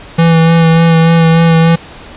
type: tone with vibrato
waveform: square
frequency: 164.81 Hz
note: E3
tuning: in tune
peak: -5 dBFS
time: 0.18-1.76 s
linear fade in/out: 10 ms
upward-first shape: sine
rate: 3.4 Hz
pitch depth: 19 cents each way
effects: pink hiss -32 dBFS RMS until 2.16 s + resampled to 8000 Hz